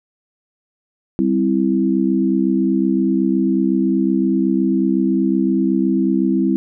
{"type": "chord", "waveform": "sine", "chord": "C major", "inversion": "second", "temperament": "equal", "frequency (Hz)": [196, 261.6, 329.6], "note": ["G3", "C4", "E4"], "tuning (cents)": [0, 0, 0], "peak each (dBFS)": -18, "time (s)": [1.19, 6.56], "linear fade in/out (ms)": 0, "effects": []}